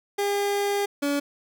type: tone pair in turn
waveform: 30% pulse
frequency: 404.2 / 285.3 Hz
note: G#4 / C#4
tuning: -47 / +50 cents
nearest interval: tritone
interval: 603 cents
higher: first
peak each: -20 dBFS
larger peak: neither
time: 0.18-0.86 / 1.02-1.2 s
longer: first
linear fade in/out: 10 ms
effects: none